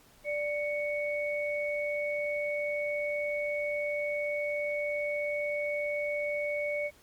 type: tone pair together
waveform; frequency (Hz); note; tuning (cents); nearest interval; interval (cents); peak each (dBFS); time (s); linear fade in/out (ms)
sine; 588 / 2225; D5 / C#7; +2 / +6; octave + major seventh; 2304; -31 / -34; 0.24-6.91; 50
effects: pink hiss -60 dBFS RMS until 7.02 s + Opus 48 kbps